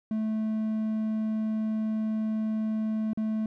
triangle tone with dropouts, 218 Hz, A3, 16 cents flat, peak -24 dBFS, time 0.11-3.46 s, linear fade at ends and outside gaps 2 ms, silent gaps 3.133-3.174 s, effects none

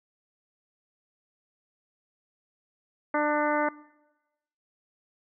harmonic tone with a mistuned harmonic, 298 Hz, D4, 25 cents sharp, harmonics 1 / 2 / 3 / 4 / 5 / 6 / 7, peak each -29 / -28 / -29 / -31 / -32 / -37 / -36 dBFS, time 3.14-3.69 s, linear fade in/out 5 ms, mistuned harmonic 7, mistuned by -33 cents, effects noise-tail reverb RT60 1.0 s tail -21 dB re dry

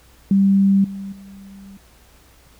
sine tone with level steps, 196 Hz, G3, in tune, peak -11 / -27 / -37 dBFS, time 0.31-1.77 s, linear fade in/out 2 ms, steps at 0.84 / 1.12 s, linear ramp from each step 5 ms, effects added 60 Hz sine -52 dBFS peak until 2.59 s + pink hiss -52 dBFS RMS until 2.59 s

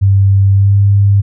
sine tone with pitch glide, 98.1 to 100.1 Hz, G2 to G2, +2 to +37 cents, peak -5 dBFS, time 0.01-1.22 s, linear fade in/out 20 ms, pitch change +35 cents, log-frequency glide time 0.53-0.75 s, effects none

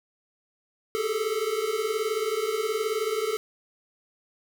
square tone cluster, 391.5 / 425.9 / 444.7 Hz, G4 / G#4 / A4, -2 / +44 / +18 cents, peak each -36 / -30 / -29 dBFS, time 0.95-3.37 s, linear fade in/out 0 ms, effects none

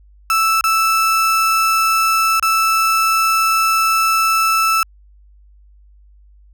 35% pulse tone with dropouts, 1318.5 Hz, E6, in tune, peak -11 dBFS, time 0.3-4.83 s, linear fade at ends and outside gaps 1 ms, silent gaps 0.61-0.64 / 2.397-2.426 s, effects added 50 Hz sine -44 dBFS peak until 6.53 s

